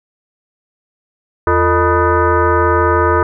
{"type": "tone with frequency modulation", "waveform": "sine", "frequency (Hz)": 447, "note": "A4", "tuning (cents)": 27, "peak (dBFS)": -9, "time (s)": [1.47, 3.23], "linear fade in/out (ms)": 2, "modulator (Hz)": 265, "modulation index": 3.8, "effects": []}